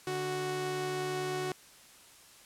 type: tone pair together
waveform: sawtooth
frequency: 146.83 / 370 Hz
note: D3 / F#4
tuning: 0 / 0 cents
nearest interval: octave + major third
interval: 1600 cents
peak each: -36 / -29 dBFS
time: 0.07-1.52 s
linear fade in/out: 2 ms
effects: white hiss -56 dBFS RMS until 2.45 s + low-pass 11000 Hz 12 dB/octave